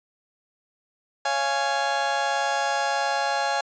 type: chord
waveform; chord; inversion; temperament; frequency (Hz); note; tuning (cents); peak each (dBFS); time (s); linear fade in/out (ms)
30% pulse; Db major; none; just; 554.4 / 693 / 831.5; Db5 / F5 / Ab5; 0 / -14 / +2; -27 / -26 / -22; 1.25-3.61; 5
effects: resampled to 16000 Hz